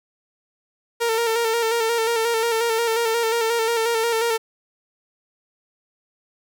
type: tone with vibrato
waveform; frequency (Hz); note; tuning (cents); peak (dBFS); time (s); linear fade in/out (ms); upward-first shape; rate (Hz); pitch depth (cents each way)
sawtooth; 458; A#4; -31; -15; 1-4.38; 20; square; 5.6; 38
effects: none